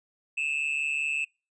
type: tone with amplitude modulation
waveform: triangle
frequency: 2614 Hz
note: E7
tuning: 15 cents flat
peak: -21 dBFS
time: 0.37-1.25 s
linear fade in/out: 10 ms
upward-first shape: sine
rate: 145 Hz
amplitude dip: 80%
effects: noise-tail reverb RT60 0.3 s tail -25 dB re dry + resampled to 22050 Hz